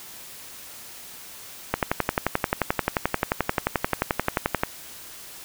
click train, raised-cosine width 0.5 ms, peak -5 dBFS, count 34, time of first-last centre 1.74-4.635 s, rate 11.4 Hz, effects white hiss -42 dBFS RMS until 5.44 s

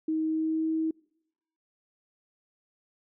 sine tone with pitch glide, 315.9 to 319.6 Hz, D#4 to D#4, +26 to +47 cents, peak -25 dBFS, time 0.08-0.91 s, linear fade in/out 5 ms, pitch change +21 cents, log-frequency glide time 0.25-0.7 s, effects noise-tail reverb RT60 0.8 s tail -26 dB re dry

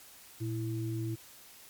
sine tone pair together, 116.54 / 329.6 Hz, A#2 / E4, 0 / 0 cents, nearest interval octave + tritone, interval 1800 cents, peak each -33 / -37 dBFS, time 0.4-1.16 s, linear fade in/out 20 ms, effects white hiss -54 dBFS RMS until 1.69 s + MP3 96 kbps

